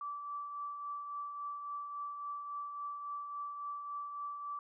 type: tone with tremolo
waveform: sine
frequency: 1160 Hz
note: D6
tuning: 22 cents flat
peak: -37 dBFS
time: 0.01-4.59 s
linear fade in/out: 2 ms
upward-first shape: triangle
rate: 3.6 Hz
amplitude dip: 45%
effects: none